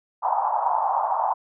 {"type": "band-pass noise", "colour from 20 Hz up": "white", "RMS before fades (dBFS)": -23, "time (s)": [0.22, 1.34], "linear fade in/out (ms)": 20, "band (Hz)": [740, 970], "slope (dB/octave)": 48, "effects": []}